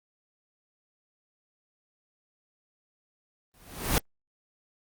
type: noise with exponential growth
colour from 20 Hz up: pink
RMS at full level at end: -21 dBFS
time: 3.54-3.98 s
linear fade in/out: 0 ms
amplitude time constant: 95 ms
effects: Opus 24 kbps